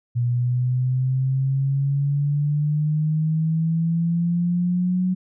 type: exponential sweep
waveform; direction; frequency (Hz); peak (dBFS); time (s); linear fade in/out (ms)
sine; up; 120 to 185; -18; 0.15-5.15; 20
effects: none